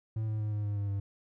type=tone with pitch steps; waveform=triangle; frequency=110 / 108.17 / 106.38 / 104.61 / 102.87 / 101.16 / 99.48 Hz; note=A2 / A2 / G#2 / G#2 / G#2 / G#2 / G2; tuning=0 / -29 / +42 / +13 / -16 / -45 / +26 cents; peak=-28 dBFS; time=0.16-1 s; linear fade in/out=5 ms; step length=120 ms; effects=none